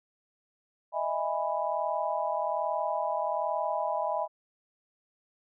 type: chord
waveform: sine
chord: E major seventh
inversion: third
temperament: just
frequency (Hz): 618.1 / 659.3 / 824.1 / 988.9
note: D#5 / E5 / G#5 / B5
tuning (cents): -12 / 0 / -14 / +2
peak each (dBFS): -33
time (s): 0.92-4.28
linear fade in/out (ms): 50
effects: none